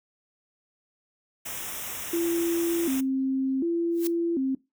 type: band-stop noise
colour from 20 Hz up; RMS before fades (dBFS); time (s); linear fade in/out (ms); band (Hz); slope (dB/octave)
white; -35; 1.45-3.01; 10; 3700 to 5300; 96
type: tone with vibrato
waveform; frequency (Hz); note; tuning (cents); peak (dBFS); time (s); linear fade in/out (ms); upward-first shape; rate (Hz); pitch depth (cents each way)
sine; 299.9; D4; +36; -23; 2.13-4.55; 5; square; 0.67; 210
type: noise with exponential growth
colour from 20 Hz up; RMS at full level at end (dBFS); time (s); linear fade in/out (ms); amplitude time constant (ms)
blue; -30; 3.91-4.07; 0; 33
effects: noise-tail reverb RT60 0.2 s tail -19 dB re dry